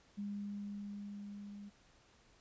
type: tone with level ramp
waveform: sine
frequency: 203.4 Hz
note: G#3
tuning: 36 cents flat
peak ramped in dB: -38 to -47 dBFS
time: 0.17-1.7 s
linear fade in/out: 20 ms
effects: pink hiss -67 dBFS RMS until 2.4 s + resampled to 16000 Hz